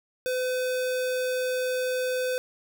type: tone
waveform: square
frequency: 507 Hz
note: B4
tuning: 45 cents sharp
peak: -26 dBFS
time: 0.26-2.38 s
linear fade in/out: 0 ms
effects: none